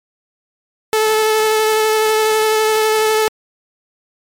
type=tone with vibrato; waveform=sawtooth; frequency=434.9 Hz; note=A4; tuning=20 cents flat; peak=-8 dBFS; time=0.93-3.28 s; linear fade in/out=0 ms; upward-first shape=sine; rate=12 Hz; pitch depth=13 cents each way; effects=MP3 64 kbps